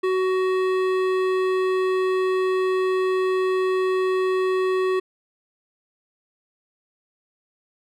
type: tone with hard clipping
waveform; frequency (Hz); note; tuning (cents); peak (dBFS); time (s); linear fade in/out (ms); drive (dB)
sine; 373.7; F#4; +17; -21; 0.03-5; 10; 14
effects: none